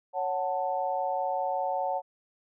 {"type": "chord", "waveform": "sine", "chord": "F# minor", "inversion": "second", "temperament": "equal with one note detuned", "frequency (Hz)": [554.4, 740, 885.1], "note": ["C#5", "F#5", "A5"], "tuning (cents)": [0, 0, 10], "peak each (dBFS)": [-32, -30, -32], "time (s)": [0.13, 2.02], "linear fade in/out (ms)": 50, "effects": []}